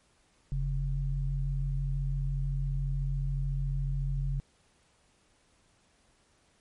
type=tone pair together; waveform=sine; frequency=43.97 / 138 Hz; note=F1 / C#3; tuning=+13 / -7 cents; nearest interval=octave + minor sixth; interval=1980 cents; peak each=-30 / -31 dBFS; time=0.52-4.4 s; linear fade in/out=0 ms; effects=pink hiss -67 dBFS RMS until 6.6 s + MP3 48 kbps